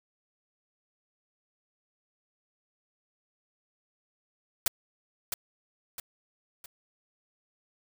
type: noise with echo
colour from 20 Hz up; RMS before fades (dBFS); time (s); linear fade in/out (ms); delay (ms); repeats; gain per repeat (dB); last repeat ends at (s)
white; -25; 4.66-4.68; 2; 660; 3; -7; 6.66
effects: none